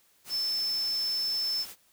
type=tone in noise; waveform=sine; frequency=5280 Hz; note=E8; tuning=2 cents sharp; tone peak=-27 dBFS; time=0.29-1.66 s; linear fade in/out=50 ms; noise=white; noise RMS=-44 dBFS; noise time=0.24-1.76 s; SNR=+14 dB; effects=white hiss -65 dBFS RMS until 1.92 s